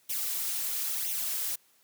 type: noise with flanger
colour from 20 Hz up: blue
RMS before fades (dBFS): -32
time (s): 0.09-1.56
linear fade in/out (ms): 10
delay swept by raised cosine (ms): 0.32 to 5.92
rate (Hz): 1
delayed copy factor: +0.7
effects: white hiss -65 dBFS RMS until 1.83 s + high-pass 100 Hz 12 dB/octave